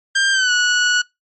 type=tone with pitch glide; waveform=sawtooth; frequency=1591 to 1467.4 Hz; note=G6 to F#6; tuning=+25 to -15 cents; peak=-10 dBFS; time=0.15-1.02 s; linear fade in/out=10 ms; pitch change=-140 cents; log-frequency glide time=0.32-0.51 s; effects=noise-tail reverb RT60 0.2 s tail -24 dB re dry + MP3 32 kbps